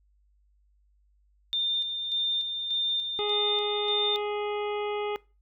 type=tone with tremolo; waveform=sine; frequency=3607 Hz; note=A7; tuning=42 cents sharp; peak=-25 dBFS; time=1.53-4.16 s; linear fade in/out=0 ms; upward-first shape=square; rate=1.7 Hz; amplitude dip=45%
type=harmonic tone; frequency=415.3 Hz; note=G#4; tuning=in tune; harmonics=1 / 2 / 3 / 5 / 6 / 7 / 8; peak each=-29 / -35 / -39 / -43 / -45 / -46 / -47 dBFS; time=3.19-5.16 s; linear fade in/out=0 ms
effects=noise-tail reverb RT60 0.3 s tail -22 dB re dry + added 50 Hz sine -62 dBFS peak until 5.41 s